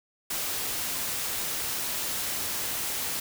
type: noise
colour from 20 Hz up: white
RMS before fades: -31 dBFS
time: 0.3-3.2 s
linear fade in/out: 5 ms
effects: none